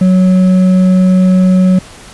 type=tone with hard clipping; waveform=triangle; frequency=185 Hz; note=F#3; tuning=in tune; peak=-6 dBFS; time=0.01-1.79 s; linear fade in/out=5 ms; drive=8 dB; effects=pink hiss -34 dBFS RMS until 2.13 s + resampled to 24000 Hz